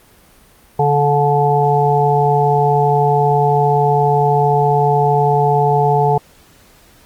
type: harmonic tone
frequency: 144.6 Hz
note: D3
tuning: 27 cents flat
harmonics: 1 / 3 / 5 / 6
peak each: -16 / -16 / -16 / -16 dBFS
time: 0.79-6.18 s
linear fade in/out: 5 ms
effects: pink hiss -48 dBFS RMS until 7.05 s + Opus 32 kbps